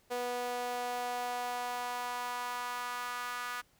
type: tone with high-pass filter sweep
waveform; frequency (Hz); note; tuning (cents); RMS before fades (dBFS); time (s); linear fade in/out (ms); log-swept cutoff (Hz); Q
sawtooth; 245.1; B3; -13; -37; 0.1-3.62; 20; 550 to 1300; 2.8
effects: pink hiss -68 dBFS RMS until 3.79 s